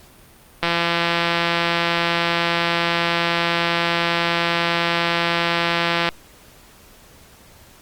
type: click train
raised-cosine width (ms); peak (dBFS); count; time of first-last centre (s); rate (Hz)
0.3; -3; 929; 0.63-6.089; 170
effects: pink hiss -48 dBFS RMS until 7.81 s + Opus 48 kbps